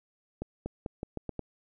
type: accelerating click train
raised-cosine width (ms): 2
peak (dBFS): -21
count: 7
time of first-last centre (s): 0.42-1.393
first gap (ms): 240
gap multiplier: 0.84
effects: none